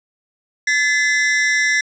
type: ring-modulated tone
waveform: 45% pulse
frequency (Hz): 1881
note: A#6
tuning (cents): +15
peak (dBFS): -11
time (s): 0.67-1.81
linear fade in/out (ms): 5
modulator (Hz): 153
effects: resampled to 16000 Hz + 8-bit